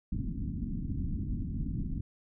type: low-pass noise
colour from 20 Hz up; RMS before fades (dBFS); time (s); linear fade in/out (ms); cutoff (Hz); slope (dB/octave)
pink; -34; 0.12-2.01; 5; 280; 48
effects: none